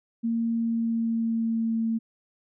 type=tone with pitch glide; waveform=sine; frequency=230 to 225.8 Hz; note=A#3 to A3; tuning=-23 to +45 cents; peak=-23 dBFS; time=0.23-1.99 s; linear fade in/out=20 ms; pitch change=-32 cents; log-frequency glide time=0.55-1.85 s; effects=none